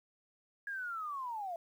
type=linear sweep; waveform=sine; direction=down; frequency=1661.2 to 659.3 Hz; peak=-37 dBFS; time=0.67-1.56 s; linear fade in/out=2 ms; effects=11-bit